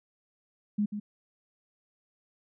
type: tone with echo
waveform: sine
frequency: 207.7 Hz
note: G#3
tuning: in tune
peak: -24 dBFS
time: 0.78-0.86 s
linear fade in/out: 10 ms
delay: 140 ms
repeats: 1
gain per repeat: -8 dB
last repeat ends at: 1 s
effects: none